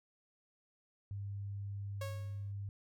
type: tone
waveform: sine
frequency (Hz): 100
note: G2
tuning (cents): +35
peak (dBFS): -39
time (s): 1.11-2.69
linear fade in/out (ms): 0
type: tone with exponential decay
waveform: sawtooth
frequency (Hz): 549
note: C#5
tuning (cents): -17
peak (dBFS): -36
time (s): 2.01-2.52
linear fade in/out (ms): 5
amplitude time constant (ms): 110
effects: none